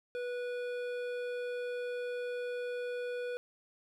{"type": "tone with hard clipping", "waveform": "triangle", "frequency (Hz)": 490, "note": "B4", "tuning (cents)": -14, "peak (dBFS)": -37, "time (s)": [0.15, 3.37], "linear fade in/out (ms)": 0, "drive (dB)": 16, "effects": []}